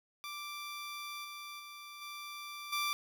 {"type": "tone with level steps", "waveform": "15% pulse", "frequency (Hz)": 1174.7, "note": "D6", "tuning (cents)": 0, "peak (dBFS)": [-35, -38, -41, -37, -26], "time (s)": [0.24, 2.93], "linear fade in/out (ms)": 0, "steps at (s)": [1.24, 1.59, 2.01, 2.72], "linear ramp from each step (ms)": 10, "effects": []}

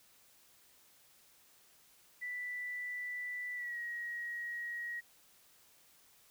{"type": "tone with pitch glide", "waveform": "sine", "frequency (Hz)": [1975.5, 1897.2], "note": ["B6", "A#6"], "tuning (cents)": [0, 30], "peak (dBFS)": -38, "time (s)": [2.21, 5.01], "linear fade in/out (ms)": 20, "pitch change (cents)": -70, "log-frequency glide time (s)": [3.55, 3.78], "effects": ["white hiss -65 dBFS RMS until 6.3 s"]}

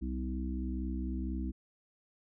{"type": "harmonic tone with a mistuned harmonic", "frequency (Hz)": 64.2, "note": "C2", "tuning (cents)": -32, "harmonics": [1, 3, 4, 5], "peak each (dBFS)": [-35, -40, -41, -42], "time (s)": [0.01, 1.52], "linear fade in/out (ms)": 20, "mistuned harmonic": 3, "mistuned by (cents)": 20, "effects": []}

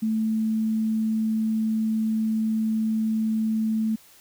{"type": "tone", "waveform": "sine", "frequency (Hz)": 220, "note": "A3", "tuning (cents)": 0, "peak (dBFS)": -21, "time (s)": [0.02, 3.96], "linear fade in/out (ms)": 10, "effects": ["white hiss -53 dBFS RMS until 4.2 s"]}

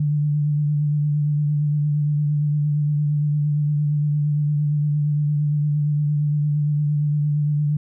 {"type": "tone with vibrato", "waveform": "sine", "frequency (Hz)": 147.9, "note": "D3", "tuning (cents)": 13, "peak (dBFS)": -17, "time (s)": [0, 7.77], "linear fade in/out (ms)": 5, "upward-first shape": "triangle", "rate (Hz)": 8.7, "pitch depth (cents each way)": 31, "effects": []}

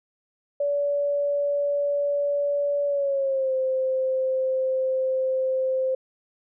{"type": "tone with pitch glide", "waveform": "sine", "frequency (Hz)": [573, 522.4], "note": ["D5", "C5"], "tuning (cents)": [-43, -3], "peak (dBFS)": -21, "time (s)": [0.6, 5.95], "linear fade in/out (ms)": 5, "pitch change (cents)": -160, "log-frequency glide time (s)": [2.86, 3.54], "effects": []}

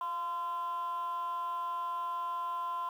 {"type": "tone with frequency modulation", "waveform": "sine", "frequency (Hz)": 1029, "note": "C6", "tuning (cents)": -29, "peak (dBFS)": -31, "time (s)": [0.01, 2.89], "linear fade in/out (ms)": 2, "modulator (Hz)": 331, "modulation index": 0.4, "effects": ["tanh soft clip ceiling -31 dBFS", "10-bit"]}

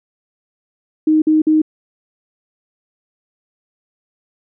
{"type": "tone bursts", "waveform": "sine", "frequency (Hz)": 311.1, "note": "D#4", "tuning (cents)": 0, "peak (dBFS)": -9, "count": 3, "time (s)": [1.07, 1.618], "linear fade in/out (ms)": 5, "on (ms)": 150, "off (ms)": 49, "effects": []}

